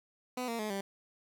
15% pulse tone with pitch steps, 251 / 231.5 / 213.5 / 196.93 Hz, B3 / A#3 / G#3 / G3, +28 / -12 / +48 / +8 cents, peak -28 dBFS, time 0.37-0.81 s, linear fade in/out 5 ms, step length 110 ms, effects none

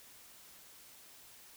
silence, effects white hiss -57 dBFS RMS until 1.56 s

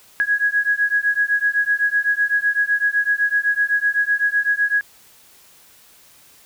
sine beating tone pair, 1658 / 1665.9 Hz, G#6 / G#6, -3 / +5 cents, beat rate 7.9 Hz, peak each -19 dBFS, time 0.2-4.81 s, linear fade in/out 0 ms, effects white hiss -50 dBFS RMS until 6.45 s

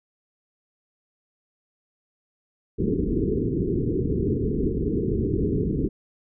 white low-pass noise, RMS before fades -24 dBFS, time 2.78-5.89 s, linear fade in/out 20 ms, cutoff 440 Hz, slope 96 dB/octave, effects none

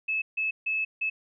sine tone bursts at uneven times, 2600 Hz, E7, 24 cents flat, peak -25 dBFS, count 4, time 0.08-0.22 / 0.37-0.51 / 0.66-0.85 / 1.01-1.1 s, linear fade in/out 10 ms, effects none

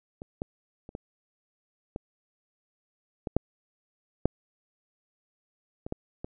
clicks, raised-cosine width 2 ms, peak -26 / -18 / -30 / -22 / -20 / -18 / -8 / -8 / -23 / -17 / -22 dBFS, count 11, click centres 0.219 / 0.419 / 0.891 / 0.951 / 1.961 / 3.272 / 3.366 / 4.256 / 5.865 / 5.924 / 6.245 s, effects none

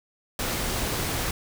pink noise, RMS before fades -28 dBFS, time 0.39-1.31 s, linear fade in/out 2 ms, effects none

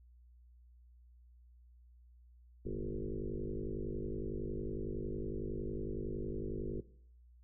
sine tone with frequency modulation, 184.6 Hz, F#3, 4 cents flat, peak -36 dBFS, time 2.65-6.81 s, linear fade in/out 10 ms, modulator 50.9 Hz, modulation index 4.9, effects noise-tail reverb RT60 0.6 s tail -17 dB re dry + added 60 Hz sine -58 dBFS peak until 7.43 s

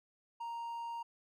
triangle tone, 932.3 Hz, A#5, in tune, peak -37 dBFS, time 0.4-1.03 s, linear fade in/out 10 ms, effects none

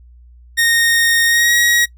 sawtooth tone with pitch glide, 1853 to 1899.6 Hz, A#6 to A#6, -11 to +32 cents, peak -8 dBFS, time 0.57-1.86 s, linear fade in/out 20 ms, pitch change +43 cents, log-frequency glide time 1.26-1.53 s, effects noise-tail reverb RT60 0.1 s tail -20 dB re dry + added 60 Hz sine -40 dBFS peak until 1.97 s

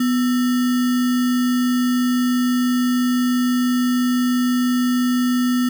sine tone with sample-and-hold, 248 Hz, B3, 7 cents sharp, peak -15 dBFS, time 0-5.69 s, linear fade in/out 5 ms, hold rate 1575 Hz, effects none

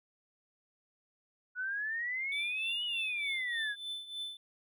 sine exponential two-way sweep, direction up then down, 1462 to 2960 to 1625 Hz, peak -33 dBFS, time 1.55-3.76 s, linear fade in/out 50 ms, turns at 2.84 s
triangle tone with tremolo, 3520 Hz, A7, in tune, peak -34 dBFS, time 2.32-4.37 s, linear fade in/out 2 ms, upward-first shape triangle, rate 3.3 Hz, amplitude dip 80%
effects none

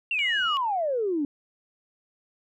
sine exponential sweep, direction down, 2800 to 275.5 Hz, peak -23 dBFS, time 0.11-1.25 s, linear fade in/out 2 ms
sine tone, 2903 Hz, F#7, 34 cents flat, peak -26 dBFS, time 0.19-0.57 s, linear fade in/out 0 ms
effects tanh soft clip ceiling -15 dBFS

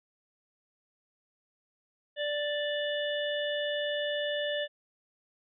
harmonic tone, 587.3 Hz, D5, in tune, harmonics 1 / 3 / 5 / 6, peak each -31 / -36 / -38 / -39 dBFS, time 2.16-4.68 s, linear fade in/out 50 ms, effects none

